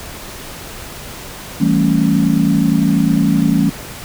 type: chord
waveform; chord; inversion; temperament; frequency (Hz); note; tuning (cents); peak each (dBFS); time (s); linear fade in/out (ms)
sine; A dominant seventh; second; equal with one note detuned; 164.81 / 196 / 224.5 / 277.2; E3 / G3 / A3 / C#4; 0 / 0 / +35 / 0; -16; 1.6-3.7; 10
effects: pink hiss -31 dBFS RMS until 4.04 s